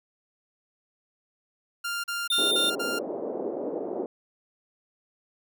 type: tone bursts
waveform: sawtooth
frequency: 1396.9 Hz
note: F6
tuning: in tune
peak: -25 dBFS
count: 5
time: 1.84-2.992 s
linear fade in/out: 10 ms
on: 200 ms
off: 38 ms
type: tone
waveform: square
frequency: 3616 Hz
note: A7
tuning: 47 cents sharp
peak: -23 dBFS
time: 2.3-2.7 s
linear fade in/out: 5 ms
type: band-pass noise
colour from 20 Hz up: pink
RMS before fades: -32 dBFS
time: 2.38-4.06 s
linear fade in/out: 2 ms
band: 310 to 580 Hz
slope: 24 dB/octave
effects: none